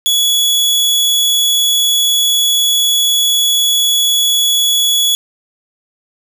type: tone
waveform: sawtooth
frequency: 3386 Hz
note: G#7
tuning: 33 cents sharp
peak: -7 dBFS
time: 0.06-5.15 s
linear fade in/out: 0 ms
effects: none